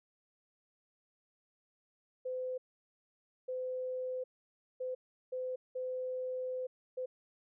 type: tone bursts at uneven times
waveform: sine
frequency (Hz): 510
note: C5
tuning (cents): -44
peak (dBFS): -35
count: 6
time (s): 2.25-2.58 / 3.48-4.24 / 4.8-4.95 / 5.32-5.56 / 5.75-6.67 / 6.97-7.06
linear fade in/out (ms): 10
effects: none